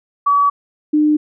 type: tone pair in turn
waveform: sine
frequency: 1140 / 301.9 Hz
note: C#6 / D4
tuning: +48 / +48 cents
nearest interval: octave + major seventh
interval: 2300 cents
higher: first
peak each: -10 dBFS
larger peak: neither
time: 0.26-0.5 / 0.93-1.17 s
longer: neither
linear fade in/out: 10 ms
effects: none